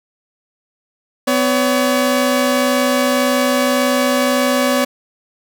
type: tone pair together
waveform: sawtooth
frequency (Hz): 252.1 / 566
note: B3 / C#5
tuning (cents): +36 / +36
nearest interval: octave + major second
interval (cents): 1400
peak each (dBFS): -12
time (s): 1.27-4.85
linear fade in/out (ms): 10
effects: none